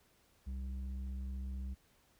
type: tone with low-pass filter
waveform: square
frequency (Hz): 65.41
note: C2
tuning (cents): 0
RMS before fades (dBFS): -41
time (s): 0.46-1.75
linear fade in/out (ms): 20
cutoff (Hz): 140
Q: 8.6
effects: pink hiss -70 dBFS RMS until 2.19 s